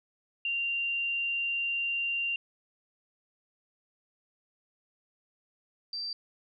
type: tone pair in turn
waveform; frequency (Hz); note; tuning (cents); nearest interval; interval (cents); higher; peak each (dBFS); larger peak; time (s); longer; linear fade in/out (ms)
sine; 2775 / 4682; F7 / D8; -12 / -6; major sixth; 906; second; -28 / -33; first; 0.45-2.36 / 5.93-6.13; first; 2
effects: none